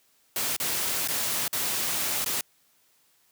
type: noise with dropouts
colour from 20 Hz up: white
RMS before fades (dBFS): -28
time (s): 0.36-2.41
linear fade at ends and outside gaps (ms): 2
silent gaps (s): 0.565-0.6 / 1.076-1.085 / 1.48-1.529 / 2.245-2.26
effects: white hiss -65 dBFS RMS until 3.31 s + high-pass 80 Hz 12 dB/octave